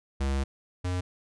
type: tone pair in turn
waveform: square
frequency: 68 / 90.32 Hz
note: C#2 / F#2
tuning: -33 / -41 cents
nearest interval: perfect fourth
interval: 492 cents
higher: second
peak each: -26 / -28 dBFS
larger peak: first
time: 0.2-0.44 / 0.84-1.01 s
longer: first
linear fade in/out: 10 ms
effects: resampled to 22050 Hz